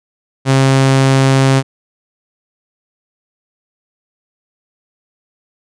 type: tone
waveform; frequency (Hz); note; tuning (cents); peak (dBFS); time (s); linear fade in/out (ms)
sawtooth; 134.2; C3; +44; -4; 0.45-1.63; 50
effects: resampled to 22050 Hz